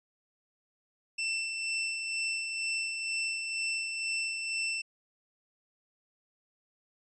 sawtooth tone with tremolo, 2676 Hz, E7, 25 cents sharp, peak -26 dBFS, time 1.18-4.82 s, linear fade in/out 10 ms, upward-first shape sine, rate 2.1 Hz, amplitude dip 40%, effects resampled to 22050 Hz

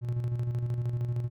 triangle tone with tremolo, 120.2 Hz, B2, 46 cents flat, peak -24 dBFS, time 0.01-1.3 s, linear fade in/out 50 ms, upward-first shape square, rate 13 Hz, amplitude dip 45%, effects none

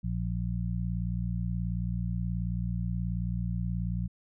harmonic tone, 58.6 Hz, A#1, 10 cents sharp, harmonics 1 / 2 / 3, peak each -33 / -33 / -33 dBFS, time 0.03-4.08 s, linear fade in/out 20 ms, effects none

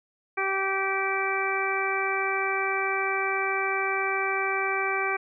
harmonic tone, 387.7 Hz, G4, 19 cents flat, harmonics 1 / 2 / 3 / 4 / 5 / 6, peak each -31 / -32 / -31 / -32 / -35 / -29 dBFS, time 0.37-5.17 s, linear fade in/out 10 ms, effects none

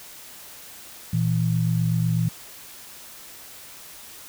sine tone pair together, 116.8 / 164.81 Hz, A#2 / E3, +4 / 0 cents, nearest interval tritone, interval 596 cents, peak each -22 dBFS, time 1.13-2.29 s, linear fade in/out 5 ms, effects white hiss -43 dBFS RMS until 4.28 s

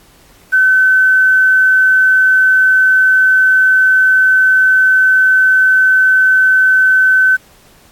sine tone with quantisation, 1523 Hz, F#6, 50 cents sharp, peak -6 dBFS, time 0.52-7.37 s, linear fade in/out 20 ms, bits 6, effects pink hiss -46 dBFS RMS until 7.91 s + AAC 64 kbps

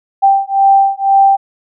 sine beating tone pair, 784 / 786 Hz, G5 / G5, 0 / +4 cents, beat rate 2 Hz, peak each -10 dBFS, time 0.22-1.37 s, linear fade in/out 20 ms, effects none

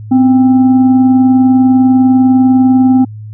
sine tone with frequency modulation, 256.5 Hz, C4, 34 cents flat, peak -4 dBFS, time 0.11-3.05 s, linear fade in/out 10 ms, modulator 533 Hz, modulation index 0.37, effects added 107 Hz sine -24 dBFS peak until 3.33 s

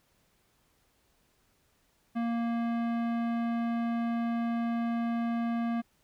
sine tone with tanh clipping, 233.1 Hz, A#3, in tune, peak -30 dBFS, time 2.15-5.82 s, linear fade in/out 20 ms, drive 17 dB, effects pink hiss -70 dBFS RMS until 6.03 s

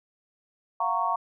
sine chord, Gb major seventh, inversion third, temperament just, 693.7 / 740 / 925 / 1110 Hz, F5 / Gb5 / Bb5 / Db6, -12 / 0 / -14 / +2 cents, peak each -31 / -32 / -28 / -27 dBFS, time 0.8-1.16 s, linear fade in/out 5 ms, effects none

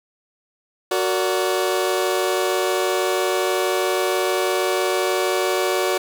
sawtooth chord, Gb augmented, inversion none, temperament just, 370 / 462.5 / 578.1 Hz, Gb4 / Bb4 / D5, 0 / -14 / -27 cents, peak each -17 / -22 / -20 dBFS, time 0.91-5.98 s, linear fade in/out 5 ms, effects none

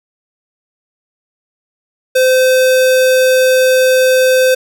square tone, 515 Hz, C5, 28 cents flat, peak -8 dBFS, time 2.15-4.55 s, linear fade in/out 10 ms, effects none

